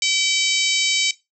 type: harmonic tone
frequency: 767 Hz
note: G5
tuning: 38 cents flat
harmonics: 3 / 4 / 5 / 6 / 7 / 8 / 9 / 10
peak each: -23 / -24 / -25 / -26 / -26 / -27 / -28 / -28 dBFS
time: 0.02-1.11 s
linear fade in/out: 2 ms
effects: noise-tail reverb RT60 0.2 s tail -18 dB re dry